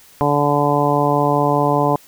harmonic tone, 145 Hz, D3, 22 cents flat, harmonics 1 / 2 / 3 / 4 / 5 / 6 / 7, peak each -21 / -21 / -21 / -21 / -21 / -21 / -21 dBFS, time 0.21-1.96 s, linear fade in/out 0 ms, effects white hiss -47 dBFS RMS until 2.07 s

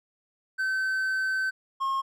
triangle tone pair in turn, 1536 / 1077.4 Hz, G6 / C#6, -36 / -50 cents, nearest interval tritone, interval 614 cents, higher first, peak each -23 dBFS, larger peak neither, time 0.58-1.51 / 1.8-2.02 s, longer first, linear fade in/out 20 ms, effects none

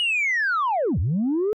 sine linear two-way sweep, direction down then up, 2938 to 71 to 440.1 Hz, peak -18 dBFS, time 0-1.53 s, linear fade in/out 0 ms, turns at 0.99 s, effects tanh soft clip ceiling -17 dBFS

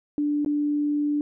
sine tone with dropouts, 293.7 Hz, D4, in tune, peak -21 dBFS, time 0.18-1.21 s, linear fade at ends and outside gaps 1 ms, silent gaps 0.448-0.461 s, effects none

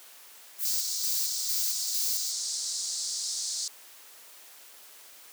violet noise with tremolo, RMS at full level -30 dBFS, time 0.58-2.34 s, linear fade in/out 50 ms, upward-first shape square, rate 2.2 Hz, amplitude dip 55%
pink band-pass noise, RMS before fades -33 dBFS, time 0.65-3.68 s, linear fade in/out 2 ms, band 4300 to 8500 Hz, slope 48 dB/octave
effects white hiss -51 dBFS RMS until 5.32 s + high-pass 400 Hz 12 dB/octave

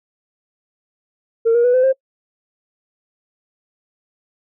sine tone with pitch steps, 457 / 474.2 / 492.1 / 510.6 / 529.8 Hz, A#4 / A#4 / B4 / C5 / C5, -34 / +30 / -6 / -42 / +22 cents, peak -9 dBFS, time 1.45-1.93 s, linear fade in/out 20 ms, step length 96 ms, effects noise-tail reverb RT60 0.1 s tail -26 dB re dry + tanh soft clip ceiling -8 dBFS

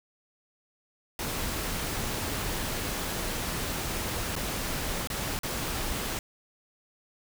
pink noise with dropouts, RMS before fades -32 dBFS, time 1.19-6.19 s, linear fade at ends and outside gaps 1 ms, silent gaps 4.355-4.363 / 5.073-5.101 / 5.39-5.433 s, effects none

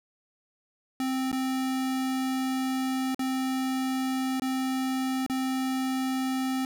square tone with dropouts, 261.6 Hz, C4, in tune, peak -27 dBFS, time 1-6.65 s, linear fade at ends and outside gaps 1 ms, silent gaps 1.316-1.328 / 3.146-3.193 / 4.398-4.42 / 5.264-5.298 s, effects none

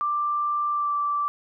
sine tone with pitch glide, 1180 to 1166.4 Hz, D6 to D6, +8 to -12 cents, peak -22 dBFS, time 0.01-1.28 s, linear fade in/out 0 ms, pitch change -20 cents, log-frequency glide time 0.7-0.94 s, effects none

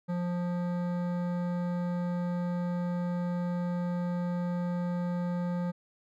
triangle tone with hard clipping, 176.1 Hz, F3, 15 cents sharp, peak -31 dBFS, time 0.08-5.72 s, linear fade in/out 20 ms, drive 18 dB, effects none

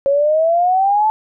sine exponential sweep, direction up, 547 to 878 Hz, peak -11 dBFS, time 0.06-1.1 s, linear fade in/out 0 ms, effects none

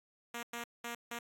5% pulse tone bursts at uneven times, 236.3 Hz, A#3, 24 cents sharp, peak -28 dBFS, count 4, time 0.34-0.43 / 0.53-0.64 / 0.84-0.95 / 1.11-1.19 s, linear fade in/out 5 ms, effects AAC 48 kbps

